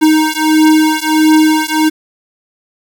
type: beating tone pair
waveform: square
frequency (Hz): 311.1 / 312.6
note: D#4 / D#4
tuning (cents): 0 / +8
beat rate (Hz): 1.5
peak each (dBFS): -11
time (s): 0.01-1.9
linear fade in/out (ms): 20
effects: 7-bit